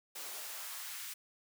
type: noise with high-pass filter sweep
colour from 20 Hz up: white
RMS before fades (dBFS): -44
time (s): 0.15-1.14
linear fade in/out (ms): 10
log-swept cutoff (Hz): 370 to 1800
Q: 1.1
effects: none